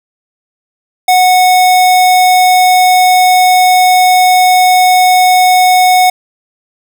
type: tone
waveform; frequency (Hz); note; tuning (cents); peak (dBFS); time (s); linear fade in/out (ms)
square; 735; F#5; -12; -5; 1.08-6.1; 5
effects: none